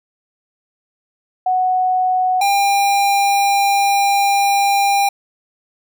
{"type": "tone pair in turn", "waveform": ["sine", "square"], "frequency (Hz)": [740, 799.9], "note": ["F#5", "G5"], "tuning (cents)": [0, 35], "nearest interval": "minor second", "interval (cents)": 135, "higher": "second", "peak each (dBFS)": -13, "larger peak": "neither", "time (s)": [[1.46, 2.41], [2.41, 5.09]], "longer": "second", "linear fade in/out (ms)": 5, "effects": []}